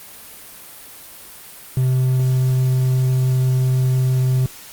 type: tone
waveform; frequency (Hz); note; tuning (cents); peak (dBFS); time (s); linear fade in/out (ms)
triangle; 129; C3; -24; -12; 1.77-4.46; 2
effects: white hiss -39 dBFS RMS until 4.72 s + Opus 32 kbps